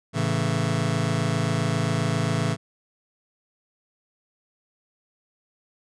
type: chord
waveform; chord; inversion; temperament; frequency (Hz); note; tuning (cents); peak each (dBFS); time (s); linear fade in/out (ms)
sawtooth; A major; none; just; 110 / 137.5 / 165; A2 / C#3 / E3; 0 / -14 / +2; -22; 0.13-2.57; 50
effects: resampled to 22050 Hz